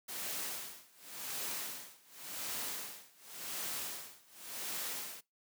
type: noise with tremolo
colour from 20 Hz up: white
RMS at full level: -39 dBFS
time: 0.08-5.21 s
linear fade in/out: 10 ms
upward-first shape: sine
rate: 0.9 Hz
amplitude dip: 95%
effects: noise-tail reverb RT60 0.2 s tail -22 dB re dry + high-pass 150 Hz 12 dB/octave